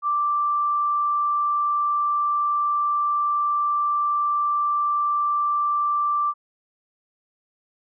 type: tone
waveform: sine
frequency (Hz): 1174.7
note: D6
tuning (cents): 0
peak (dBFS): -19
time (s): 0.02-6.34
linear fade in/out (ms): 50
effects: none